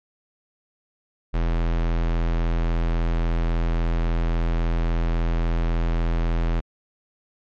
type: tone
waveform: square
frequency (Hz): 41.82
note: E1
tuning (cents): +26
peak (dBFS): -20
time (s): 1.33-6.61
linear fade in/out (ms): 20
effects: low-pass 3000 Hz 12 dB/octave + MP3 48 kbps